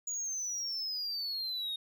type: exponential sweep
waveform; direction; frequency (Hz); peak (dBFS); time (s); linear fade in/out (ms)
sine; down; 6880 to 3702; -31; 0.07-1.76; 5
effects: tanh soft clip ceiling -33 dBFS